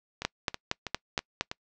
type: two click trains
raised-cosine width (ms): 0.2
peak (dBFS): -9 / -16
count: 6 / 5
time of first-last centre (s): 0.25-1.41 / 0.22-1.514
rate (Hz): 4.31 / 3.09
effects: noise-tail reverb RT60 0.1 s tail -26 dB re dry + low-pass 7000 Hz 12 dB/octave